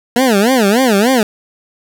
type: tone with vibrato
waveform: 20% pulse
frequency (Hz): 228.3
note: A#3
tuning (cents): -36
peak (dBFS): -4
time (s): 0.16-1.23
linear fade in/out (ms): 2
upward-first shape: sine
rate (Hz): 3.4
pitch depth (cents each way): 270
effects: none